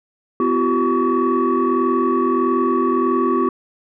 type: tone cluster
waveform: sine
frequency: 253.3 / 342.2 / 383.8 / 1131 Hz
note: B3 / F4 / G4 / C#6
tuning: +44 / -35 / -37 / +34 cents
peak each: -19 dBFS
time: 0.4-3.49 s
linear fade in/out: 2 ms
effects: tanh soft clip ceiling -9 dBFS